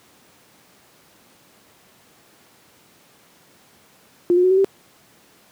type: tone with pitch steps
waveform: sine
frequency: 350.9 / 360.1 / 369.6 / 379.4 / 389.3 Hz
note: F4 / F#4 / F#4 / F#4 / G4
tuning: +8 / -47 / -2 / +43 / -12 cents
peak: -12 dBFS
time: 4.3-4.645 s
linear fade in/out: 0 ms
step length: 69 ms
effects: pink hiss -53 dBFS RMS until 5.51 s + high-pass 150 Hz 12 dB/octave